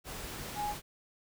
sine tone in noise, 830.6 Hz, G#5, in tune, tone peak -32 dBFS, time 0.55-0.75 s, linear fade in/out 50 ms, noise pink, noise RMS -42 dBFS, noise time 0.04-0.82 s, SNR +7 dB, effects none

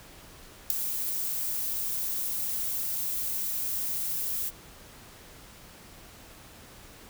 violet noise with ADSR envelope, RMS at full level -18 dBFS, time 0.7-4.51 s, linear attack 3 ms, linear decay 4 ms, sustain -13 dB, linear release 34 ms, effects pink hiss -50 dBFS RMS until 7.09 s

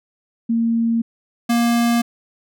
sine / square tone pair in turn, 230 / 235.5 Hz, A#3 / A#3, -23 / +18 cents, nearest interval unison, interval 41 cents, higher second, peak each -15 dBFS, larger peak neither, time 0.49-1.02 / 1.49-2.02 s, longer neither, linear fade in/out 10 ms, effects none

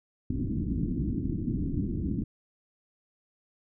white low-pass noise, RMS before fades -30 dBFS, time 0.3-2.24 s, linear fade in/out 5 ms, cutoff 310 Hz, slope 48 dB/octave, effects none

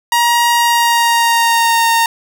sawtooth tone with pitch glide, 947 to 920.6 Hz, A#5 to A#5, +27 to -22 cents, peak -6 dBFS, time 0.12-2.06 s, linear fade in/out 2 ms, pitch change -49 cents, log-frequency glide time 0.51-1.88 s, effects none

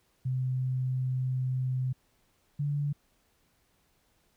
sine tone pair in turn, 128.8 / 144.57 Hz, C3 / D3, -27 / -27 cents, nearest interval major second, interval 200 cents, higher second, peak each -27 dBFS, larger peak neither, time 0.25-1.93 / 2.59-2.93 s, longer first, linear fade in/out 10 ms, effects pink hiss -70 dBFS RMS until 4.36 s

